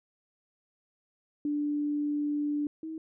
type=tone pair in turn; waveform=sine; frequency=293.7 / 319 Hz; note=D4 / D#4; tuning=0 / +43 cents; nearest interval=minor second; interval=143 cents; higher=second; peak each=-27 / -35 dBFS; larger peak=first; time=1.45-2.67 / 2.83-2.98 s; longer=first; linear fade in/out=2 ms; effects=none